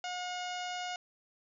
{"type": "harmonic tone with a mistuned harmonic", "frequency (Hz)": 721, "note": "F#5", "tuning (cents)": -45, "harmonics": [1, 2, 3, 4, 5, 6, 7, 8, 9, 10], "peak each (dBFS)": [-38, -44, -46, -44, -50, -53, -50, -54, -54, -56], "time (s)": [0.04, 0.96], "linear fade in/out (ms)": 2, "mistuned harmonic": 10, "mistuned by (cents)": -40, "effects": []}